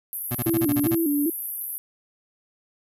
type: band-pass noise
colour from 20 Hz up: white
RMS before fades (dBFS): -32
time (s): 0.13-1.78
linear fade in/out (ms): 0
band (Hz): 11000 to 13000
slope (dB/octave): 96
type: tone bursts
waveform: 25% pulse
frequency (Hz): 120.9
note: B2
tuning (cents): -36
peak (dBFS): -21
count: 9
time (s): 0.31-0.951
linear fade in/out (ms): 5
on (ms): 41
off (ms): 34
type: tone with vibrato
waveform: sine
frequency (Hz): 309.6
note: D#4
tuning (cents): -9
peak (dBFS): -20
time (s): 0.46-1.3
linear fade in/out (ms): 5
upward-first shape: square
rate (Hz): 2.5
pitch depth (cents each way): 120
effects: none